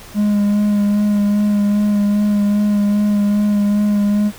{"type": "tone with vibrato", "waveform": "triangle", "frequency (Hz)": 206.2, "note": "G#3", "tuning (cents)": -12, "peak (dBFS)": -10, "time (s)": [0.14, 4.32], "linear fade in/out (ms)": 50, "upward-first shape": "sine", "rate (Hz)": 2.5, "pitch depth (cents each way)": 18, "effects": ["pink hiss -38 dBFS RMS until 4.38 s"]}